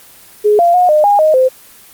sine tone with pitch steps, 418.9 / 690 / 722 / 608 / 816 / 622 / 517 Hz, G#4 / F5 / F#5 / D#5 / G#5 / D#5 / C5, +15 / -21 / -43 / -40 / -31 / -1 / -21 cents, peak -6 dBFS, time 0.44-1.49 s, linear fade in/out 20 ms, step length 150 ms, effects white hiss -40 dBFS RMS until 1.93 s + Opus 24 kbps

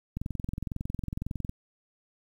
click train, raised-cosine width 5 ms, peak -20 dBFS, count 30, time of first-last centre 0.17-1.494 s, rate 21.9 Hz, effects 9-bit

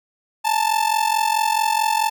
45% pulse ring-modulated tone, 880 Hz, A5, in tune, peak -14 dBFS, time 0.44-2.1 s, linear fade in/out 20 ms, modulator 22.3 Hz, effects none

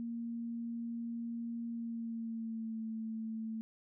sine tone with pitch glide, 233.1 to 222.3 Hz, A#3 to A3, 0 to +18 cents, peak -37 dBFS, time 0-3.61 s, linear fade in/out 0 ms, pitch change -82 cents, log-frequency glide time 1.68-2.83 s, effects none

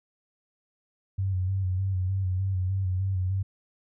sine tone with vibrato, 94.2 Hz, F#2, 32 cents sharp, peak -24 dBFS, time 1.18-3.43 s, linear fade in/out 10 ms, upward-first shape square, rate 3.3 Hz, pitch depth 40 cents each way, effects none

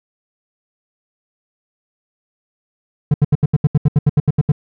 triangle tone bursts, 147.2 Hz, D3, 4 cents sharp, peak -6 dBFS, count 14, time 3.11-4.519 s, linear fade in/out 5 ms, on 31 ms, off 75 ms, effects none

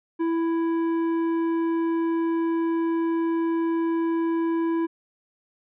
sine tone with tanh clipping, 331 Hz, E4, 7 cents sharp, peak -23 dBFS, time 0.19-4.87 s, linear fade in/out 20 ms, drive 10 dB, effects none

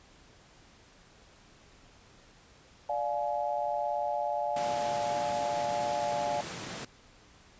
sine chord, D diminished, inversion none, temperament just, 587.3 / 704.8 / 845.8 Hz, D5 / F5 / Ab5, 0 / +16 / +31 cents, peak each -33 dBFS, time 2.89-6.41 s, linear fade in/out 5 ms
pink high-pass noise, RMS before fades -40 dBFS, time 4.56-6.85 s, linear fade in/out 5 ms, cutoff 110 Hz, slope 24 dB/octave
effects pink hiss -58 dBFS RMS until 7.59 s + resampled to 16000 Hz

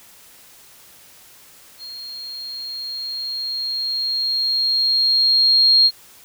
sine tone with level ramp, 4240 Hz, C8, 22 cents sharp, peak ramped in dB -32 to -9 dBFS, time 1.78-5.91 s, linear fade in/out 50 ms, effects white hiss -47 dBFS RMS until 6.24 s

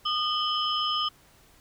sine tone cluster, 1223 / 3036 / 3249 / 5160 Hz, D#6 / F#7 / G#7 / E8, -30 / +44 / -39 / -38 cents, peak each -28 / -28 / -35 / -36 dBFS, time 0.05-1.09 s, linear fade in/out 10 ms, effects pink hiss -58 dBFS RMS until 1.6 s

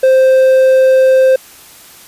triangle tone, 523.3 Hz, C5, in tune, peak -3 dBFS, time 0.03-1.36 s, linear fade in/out 5 ms, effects white hiss -38 dBFS RMS until 2.07 s + resampled to 32000 Hz

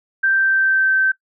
sine tone with pitch glide, 1568 to 1549.1 Hz, G6 to G6, 0 to -21 cents, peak -13 dBFS, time 0.23-1.12 s, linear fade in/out 10 ms, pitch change -21 cents, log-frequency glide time 0.34-0.92 s, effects noise-tail reverb RT60 0.1 s tail -19 dB re dry

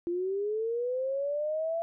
sine linear sweep, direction up, 340 to 675 Hz, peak -28 dBFS, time 0.07-1.82 s, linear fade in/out 0 ms, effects none

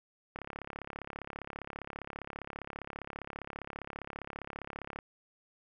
click train, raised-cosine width 0.5 ms, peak -25 dBFS, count 163, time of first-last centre 0.36-4.989 s, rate 35 Hz, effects 11-bit

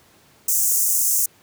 pink high-pass noise, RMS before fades -19 dBFS, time 0.48-1.26 s, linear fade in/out 5 ms, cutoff 6300 Hz, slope 48 dB/octave, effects pink hiss -54 dBFS RMS until 1.42 s + high-pass 80 Hz 12 dB/octave

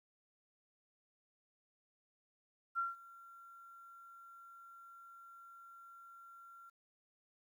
sine tone with ADSR envelope, 1371 Hz, F6, 32 cents flat, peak -32 dBFS, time 2.75-6.7 s, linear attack 34 ms, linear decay 170 ms, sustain -22 dB, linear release 11 ms, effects 12-bit

